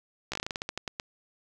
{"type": "slowing click train", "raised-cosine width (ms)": 0.2, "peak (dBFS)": -15, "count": 14, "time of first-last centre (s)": [0.32, 0.999], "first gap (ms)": 15, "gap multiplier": 1.19, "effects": []}